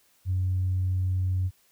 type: tone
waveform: sine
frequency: 92.5 Hz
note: F#2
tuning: in tune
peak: -22 dBFS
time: 0.25-1.51 s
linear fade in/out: 50 ms
effects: tanh soft clip ceiling -19 dBFS + white hiss -64 dBFS RMS until 1.71 s